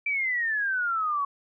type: exponential sweep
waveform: sine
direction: down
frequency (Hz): 2349 to 1108.7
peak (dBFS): -24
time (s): 0.06-1.25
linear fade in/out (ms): 5
effects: none